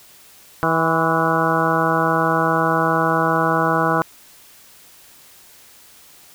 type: harmonic tone with a mistuned harmonic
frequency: 162.5 Hz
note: E3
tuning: 24 cents flat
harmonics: 1 / 2 / 3 / 4 / 5 / 6 / 7 / 8 / 9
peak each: -24 / -24 / -24 / -24 / -24 / -24 / -24 / -24 / -24 dBFS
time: 0.63-4.02 s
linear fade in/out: 0 ms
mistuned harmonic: 6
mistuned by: +65 cents
effects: white hiss -47 dBFS RMS until 6.34 s